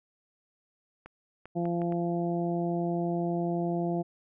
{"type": "clicks", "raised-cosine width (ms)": 0.5, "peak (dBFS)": -30, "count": 5, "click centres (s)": [1.06, 1.456, 1.655, 1.818, 1.923]}
{"type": "harmonic tone", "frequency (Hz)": 171.9, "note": "F3", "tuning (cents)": -27, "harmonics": [1, 2, 3, 4, 5], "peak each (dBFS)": [-30, -31, -40, -34, -47], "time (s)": [1.55, 4.03], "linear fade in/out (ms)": 20}
{"effects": []}